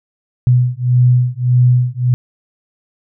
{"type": "beating tone pair", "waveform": "sine", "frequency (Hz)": [123.47, 125.17], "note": ["B2", "B2"], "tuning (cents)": [0, 24], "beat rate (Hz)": 1.7, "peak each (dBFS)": -12, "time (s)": [0.47, 2.14], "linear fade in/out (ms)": 0, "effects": []}